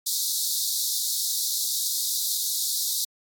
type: high-pass noise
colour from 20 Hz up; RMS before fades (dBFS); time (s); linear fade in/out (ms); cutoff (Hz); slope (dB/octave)
pink; -26; 0.06-3.05; 10; 3700; 96
effects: AAC 64 kbps